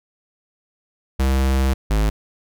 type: tone pair in turn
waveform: square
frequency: 66.4 / 52.79 Hz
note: C2 / G#1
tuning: +26 / +29 cents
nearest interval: major third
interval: 397 cents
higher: first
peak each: -16 / -16 dBFS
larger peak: neither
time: 1.19-1.74 / 1.9-2.1 s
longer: first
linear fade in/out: 10 ms
effects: none